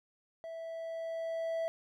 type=tone with level ramp; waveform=triangle; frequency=657 Hz; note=E5; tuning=6 cents flat; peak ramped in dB=-39 to -29 dBFS; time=0.44-1.68 s; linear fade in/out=0 ms; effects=none